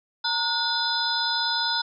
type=tone cluster; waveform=sine; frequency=921 / 1452 / 3538 / 4055 / 5040 Hz; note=A#5 / F#6 / A7 / B7 / D#8; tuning=-21 / -33 / +9 / +45 / +21 cents; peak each=-29 dBFS; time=0.24-1.82 s; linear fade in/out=10 ms; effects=none